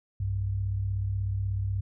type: tone pair together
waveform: sine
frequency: 61.99 / 98.4 Hz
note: B1 / G2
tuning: +7 / +7 cents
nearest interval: minor sixth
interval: 800 cents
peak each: -34 / -27 dBFS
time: 0.2-1.81 s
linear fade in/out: 5 ms
effects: none